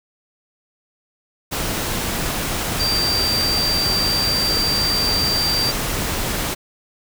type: tone in noise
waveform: sine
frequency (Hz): 4699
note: D8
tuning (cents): 0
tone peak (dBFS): -18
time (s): 2.79-5.72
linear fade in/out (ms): 20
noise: pink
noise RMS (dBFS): -23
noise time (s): 1.51-6.55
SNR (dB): +2
effects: none